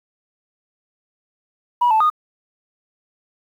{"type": "tone with pitch steps", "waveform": "sine", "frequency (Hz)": [969, 876, 1231], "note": ["B5", "A5", "D#6"], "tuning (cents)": [-33, -8, -19], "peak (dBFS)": -11, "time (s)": [1.81, 2.101], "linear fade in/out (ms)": 10, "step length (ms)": 97, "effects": ["tanh soft clip ceiling -9 dBFS", "8-bit"]}